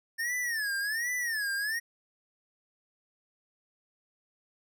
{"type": "tone with vibrato", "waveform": "square", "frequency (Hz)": 1783, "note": "A6", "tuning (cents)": 22, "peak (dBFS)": -30, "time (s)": [0.18, 1.8], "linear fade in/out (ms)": 20, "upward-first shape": "sine", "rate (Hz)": 1.3, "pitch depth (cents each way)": 190, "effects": []}